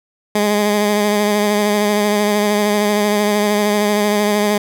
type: tone with vibrato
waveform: 15% pulse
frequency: 207.7 Hz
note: G#3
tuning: in tune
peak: -7 dBFS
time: 0.35-4.58 s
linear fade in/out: 5 ms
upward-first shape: sine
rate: 13 Hz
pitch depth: 25 cents each way
effects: none